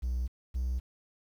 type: tone pair in turn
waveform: triangle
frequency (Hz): 61.74 / 62.89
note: B1 / B1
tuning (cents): 0 / +32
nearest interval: unison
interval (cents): 32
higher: second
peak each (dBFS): -26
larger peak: neither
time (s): 0.02-0.28 / 0.54-0.8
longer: neither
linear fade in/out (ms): 20
effects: tanh soft clip ceiling -23 dBFS + 10-bit